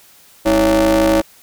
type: ring-modulated tone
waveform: 40% pulse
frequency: 118.3 Hz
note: A#2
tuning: 26 cents sharp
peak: -7 dBFS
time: 0.45-1.22 s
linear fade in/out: 20 ms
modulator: 440 Hz
effects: white hiss -47 dBFS RMS until 1.42 s